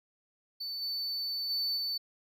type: tone with level steps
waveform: triangle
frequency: 4510 Hz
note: C#8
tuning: 29 cents sharp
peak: -34 / -31 / -28 / -30 dBFS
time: 0.6-1.98 s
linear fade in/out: 10 ms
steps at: 0.81 / 1.49 / 1.76 s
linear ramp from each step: 20 ms
effects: none